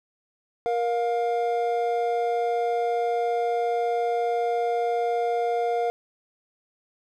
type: tone pair together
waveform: triangle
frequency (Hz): 470.8 / 705.4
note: A#4 / F5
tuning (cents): +17 / +17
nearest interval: perfect fifth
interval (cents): 700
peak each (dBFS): -23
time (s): 0.66-5.9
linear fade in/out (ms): 0
effects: none